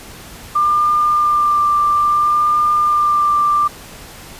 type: tone with vibrato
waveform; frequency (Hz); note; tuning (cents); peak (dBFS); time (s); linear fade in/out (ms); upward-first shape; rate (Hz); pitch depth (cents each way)
sine; 1192; D6; +25; -11; 0.55-3.68; 10; sine; 0.6; 15
effects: pink hiss -36 dBFS RMS until 4.39 s + resampled to 32000 Hz